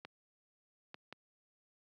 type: clicks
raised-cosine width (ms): 0.3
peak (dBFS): -30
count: 3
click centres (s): 0.05 / 0.944 / 1.126
effects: high-pass 150 Hz 12 dB/octave